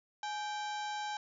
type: harmonic tone with a mistuned harmonic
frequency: 783 Hz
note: G5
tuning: 2 cents flat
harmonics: 1 / 2 / 3 / 4 / 5 / 6 / 7 / 8 / 9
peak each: -37 / -44 / -51 / -49 / -49 / -57 / -53 / -56 / -57 dBFS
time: 0.23-1.17 s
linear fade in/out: 2 ms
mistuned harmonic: 1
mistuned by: +120 cents
effects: none

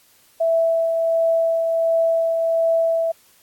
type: tone with tremolo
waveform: sine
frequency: 659.3 Hz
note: E5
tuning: in tune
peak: -14 dBFS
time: 0.4-3.12 s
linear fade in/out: 10 ms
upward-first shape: triangle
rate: 1.4 Hz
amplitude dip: 35%
effects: white hiss -55 dBFS RMS until 3.42 s + AAC 64 kbps

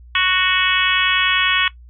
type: harmonic tone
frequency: 370 Hz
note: F#4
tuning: in tune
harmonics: 3 / 4 / 5 / 6 / 7 / 8 / 9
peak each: -22 / -22 / -22 / -22 / -22 / -22 / -22 dBFS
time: 0.15-1.68 s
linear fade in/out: 2 ms
effects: noise-tail reverb RT60 0.1 s tail -17 dB re dry + added 60 Hz sine -39 dBFS peak until 1.89 s

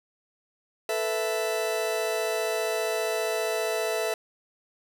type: chord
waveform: 40% pulse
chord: A suspended second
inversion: none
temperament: just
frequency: 440 / 495 / 660 Hz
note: A4 / B4 / E5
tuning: 0 / +4 / +2 cents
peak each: -29 / -33 / -28 dBFS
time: 0.89-4.14 s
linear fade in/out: 2 ms
effects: none

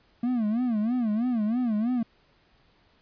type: tone with vibrato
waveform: triangle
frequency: 229.9 Hz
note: A#3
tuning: 24 cents flat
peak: -21 dBFS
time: 0.23-2.03 s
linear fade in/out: 5 ms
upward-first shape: sine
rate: 3.1 Hz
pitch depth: 170 cents each way
effects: pink hiss -63 dBFS RMS until 3.01 s + resampled to 11025 Hz

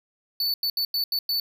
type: tone bursts at uneven times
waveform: square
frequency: 4487 Hz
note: C#8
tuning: 20 cents sharp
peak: -23 dBFS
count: 6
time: 0.4-0.54 / 0.63-0.7 / 0.77-0.85 / 0.94-1.04 / 1.12-1.19 / 1.29-1.4 s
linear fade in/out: 2 ms
effects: none

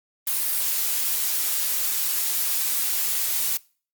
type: noise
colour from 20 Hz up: blue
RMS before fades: -24 dBFS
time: 0.27-3.57 s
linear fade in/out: 2 ms
effects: noise-tail reverb RT60 0.4 s tail -23 dB re dry + Opus 32 kbps

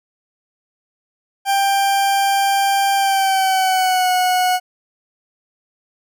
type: tone with pitch glide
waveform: 40% pulse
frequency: 790 to 732.9 Hz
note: G5 to F#5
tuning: +13 to -17 cents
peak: -13 dBFS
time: 1.45-4.6 s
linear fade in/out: 50 ms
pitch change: -130 cents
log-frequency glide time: 2.96-4.1 s
effects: none

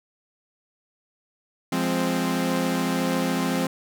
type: chord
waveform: sawtooth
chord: F minor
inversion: none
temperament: equal with one note detuned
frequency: 173.81 / 207.7 / 261.6 Hz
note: F3 / Ab3 / C4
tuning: -8 / 0 / 0 cents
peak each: -23 / -25 / -21 dBFS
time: 1.72-3.67 s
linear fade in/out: 5 ms
effects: none

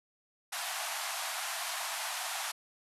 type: band-pass noise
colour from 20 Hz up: pink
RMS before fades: -37 dBFS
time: 0.52-2.52 s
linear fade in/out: 10 ms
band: 640 to 13000 Hz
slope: 96 dB/octave
effects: none

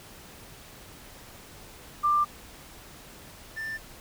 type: tone pair in turn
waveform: sine / triangle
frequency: 1187 / 1778.5 Hz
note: D6 / A6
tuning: +18 / +18 cents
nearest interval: perfect fifth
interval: 700 cents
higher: second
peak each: -20 / -30 dBFS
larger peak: first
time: 2.03-2.25 / 3.56-3.78 s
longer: neither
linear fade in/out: 20 ms
effects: pink hiss -48 dBFS RMS until 4 s

